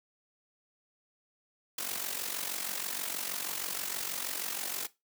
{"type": "noise with amplitude modulation", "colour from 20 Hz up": "white", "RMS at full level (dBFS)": -33, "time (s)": [1.78, 4.87], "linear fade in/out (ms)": 5, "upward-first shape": "sine", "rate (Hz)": 46.3, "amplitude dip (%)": 70, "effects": ["noise-tail reverb RT60 0.2 s tail -17 dB re dry", "high-pass 200 Hz 12 dB/octave"]}